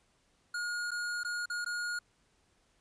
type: tone with dropouts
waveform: square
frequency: 1434 Hz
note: F6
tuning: 45 cents sharp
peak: -34 dBFS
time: 0.54-1.99 s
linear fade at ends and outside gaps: 5 ms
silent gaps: 0.908-0.915 / 1.234-1.247 / 1.458-1.499 / 1.647-1.661 s
effects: pink hiss -71 dBFS RMS until 2.8 s + resampled to 22050 Hz